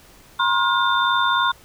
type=tone cluster; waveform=sine; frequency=959 / 1062 / 1425 / 3583 Hz; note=A#5 / C6 / F6 / A7; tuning=+49 / +25 / +34 / +31 cents; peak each=-23 / -20 / -21 / -24 dBFS; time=0.39-1.52 s; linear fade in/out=10 ms; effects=pink hiss -49 dBFS RMS until 1.64 s